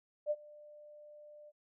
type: tone with ADSR envelope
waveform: sine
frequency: 596 Hz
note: D5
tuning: 25 cents sharp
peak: -28 dBFS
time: 0.26-1.52 s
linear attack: 47 ms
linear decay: 45 ms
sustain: -24 dB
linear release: 37 ms
effects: none